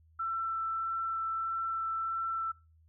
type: tone with vibrato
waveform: sine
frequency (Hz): 1336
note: E6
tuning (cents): +23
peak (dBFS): -31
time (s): 0.19-2.52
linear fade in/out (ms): 10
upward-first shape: sine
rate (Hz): 1.6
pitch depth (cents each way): 8
effects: noise-tail reverb RT60 0.3 s tail -23 dB re dry + added 80 Hz sine -60 dBFS peak until 2.88 s